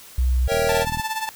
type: tone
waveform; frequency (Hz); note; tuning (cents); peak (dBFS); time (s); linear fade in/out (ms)
sine; 62.8; B1; +30; -16; 0.18-0.48; 5
type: chord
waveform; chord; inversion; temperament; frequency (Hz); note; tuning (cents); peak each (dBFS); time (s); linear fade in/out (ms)
square; A# diminished seventh; none; equal with one note detuned; 466.2 / 554.4 / 652.1 / 784; A#4 / C#5 / E5 / G5; 0 / 0 / -19 / 0; -23 / -24 / -27 / -28; 0.47-0.86; 50
type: click train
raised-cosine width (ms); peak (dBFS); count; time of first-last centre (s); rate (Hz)
5; -18; 20; 0.52-0.997; 39.8
type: tone with tremolo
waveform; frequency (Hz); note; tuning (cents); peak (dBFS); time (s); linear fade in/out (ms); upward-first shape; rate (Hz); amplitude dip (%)
sawtooth; 880; A5; 0; -18; 0.69-1.29; 0; sine; 17; 70
effects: white hiss -44 dBFS RMS until 1.35 s